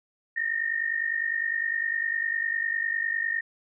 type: tone pair together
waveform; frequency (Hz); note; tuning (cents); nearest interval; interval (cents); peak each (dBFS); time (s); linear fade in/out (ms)
sine; 1814.8 / 1864.7; A#6 / A#6; -47 / 0; unison; 47; -28; 0.36-3.41; 10
effects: none